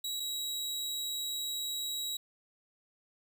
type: tone pair in turn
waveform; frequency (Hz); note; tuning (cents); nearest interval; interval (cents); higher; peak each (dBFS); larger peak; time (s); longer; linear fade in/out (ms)
sawtooth; 3879 / 3862; B7 / B7; -32 / -39; unison; 7; first; -31 / -31; neither; 0.04-0.2 / 0.2-2.17; second; 5
effects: none